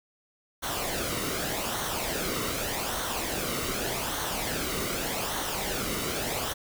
pink noise with flanger, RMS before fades -31 dBFS, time 0.62-6.54 s, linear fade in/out 20 ms, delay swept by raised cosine 0.4 to 1.22 ms, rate 0.84 Hz, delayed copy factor -0.55, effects none

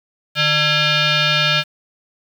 sine tone with frequency modulation, 600 Hz, D5, 37 cents sharp, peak -13 dBFS, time 0.35-1.64 s, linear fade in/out 50 ms, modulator 752 Hz, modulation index 4.9, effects 7-bit

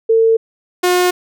sine / sawtooth tone pair in turn, 450.3 / 359.6 Hz, A4 / F#4, +40 / -49 cents, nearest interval major third, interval 389 cents, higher first, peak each -8 / -7 dBFS, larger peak second, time 0.09-0.37 / 0.83-1.11 s, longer neither, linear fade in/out 10 ms, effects none

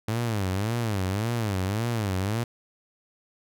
sawtooth tone with vibrato, 105.3 Hz, G#2, 24 cents sharp, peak -21 dBFS, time 0.08-2.44 s, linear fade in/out 5 ms, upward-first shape sine, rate 1.8 Hz, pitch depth 220 cents each way, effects none

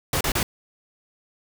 pink noise bursts, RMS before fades -23 dBFS, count 3, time 0.13-0.43 s, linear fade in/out 2 ms, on 78 ms, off 33 ms, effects none

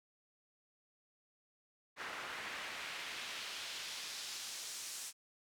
pink noise with band-pass filter sweep, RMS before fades -45 dBFS, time 1.96-5.13 s, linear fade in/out 50 ms, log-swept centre 1500 to 7500 Hz, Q 1.1, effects none

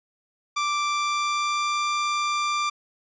sawtooth tone with pitch glide, 1174.7 to 1183.6 Hz, D6 to D6, 0 to +13 cents, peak -19 dBFS, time 0.56-2.7 s, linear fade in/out 10 ms, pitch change +13 cents, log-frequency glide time 0.86-1.91 s, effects resampled to 16000 Hz

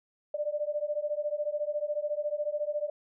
sine beating tone pair, 587.3 / 601.3 Hz, D5 / D5, 0 / +41 cents, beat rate 14 Hz, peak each -32 / -32 dBFS, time 0.34-2.9 s, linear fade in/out 5 ms, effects none

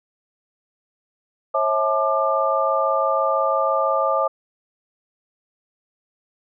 sine tone cluster, 542 / 648 / 864 / 1194 Hz, C#5 / E5 / A5 / D6, -39 / -30 / -32 / +28 cents, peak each -22 / -23 / -26 / -21 dBFS, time 1.54-4.28 s, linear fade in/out 10 ms, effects none

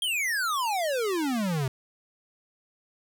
square exponential sweep, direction down, 3268 to 125.7 Hz, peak -26 dBFS, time 0.02-1.68 s, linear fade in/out 2 ms, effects none

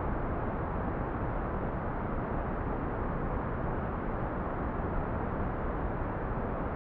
pink low-pass noise, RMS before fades -33 dBFS, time 0-6.75 s, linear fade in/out 0 ms, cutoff 1400 Hz, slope 24 dB/octave, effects none

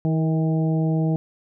harmonic tone with a mistuned harmonic, 160 Hz, D#3, 49 cents sharp, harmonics 1 / 2 / 3 / 4 / 5, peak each -19 / -26 / -32 / -33 / -37 dBFS, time 0.05-1.16 s, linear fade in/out 0 ms, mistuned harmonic 3, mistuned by -28 cents, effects none

